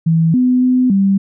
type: tone with pitch steps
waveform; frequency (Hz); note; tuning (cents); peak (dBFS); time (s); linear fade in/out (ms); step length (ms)
sine; 163.3 / 251.6 / 253.3 / 195.7; E3 / B3 / B3 / G3; -16 / +32 / +44 / -3; -9; 0.06-1.18; 10; 280
effects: none